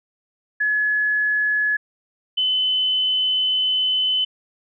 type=tone pair in turn; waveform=sine; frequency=1700 / 3029 Hz; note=G#6 / F#7; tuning=+40 / +40 cents; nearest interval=minor seventh; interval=1000 cents; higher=second; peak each=-17 dBFS; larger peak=neither; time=0.6-1.77 / 2.37-4.25 s; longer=second; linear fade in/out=10 ms; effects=none